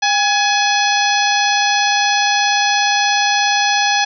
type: harmonic tone with a mistuned harmonic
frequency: 843 Hz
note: G#5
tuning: 26 cents sharp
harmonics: 1 / 2 / 3 / 4 / 5 / 6 / 7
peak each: -16 / -19 / -21 / -22 / -23 / -24 / -24 dBFS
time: 0.02-4.05 s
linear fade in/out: 10 ms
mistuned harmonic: 1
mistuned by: -71 cents
effects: none